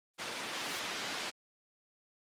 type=noise with exponential growth; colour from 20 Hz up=blue; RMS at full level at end=-41 dBFS; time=0.14-0.79 s; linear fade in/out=0 ms; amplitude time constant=140 ms
type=band-pass noise; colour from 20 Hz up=white; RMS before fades=-39 dBFS; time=0.18-1.31 s; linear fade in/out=20 ms; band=190 to 4000 Hz; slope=12 dB/octave
effects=low-pass 12000 Hz 12 dB/octave + Opus 24 kbps